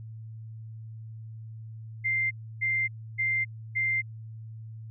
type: tone bursts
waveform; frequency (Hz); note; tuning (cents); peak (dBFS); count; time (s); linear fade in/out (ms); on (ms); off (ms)
sine; 2093; C7; 0; -24; 4; 2.04-4.02; 20; 270; 300
effects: added 111 Hz sine -39 dBFS peak until 4.9 s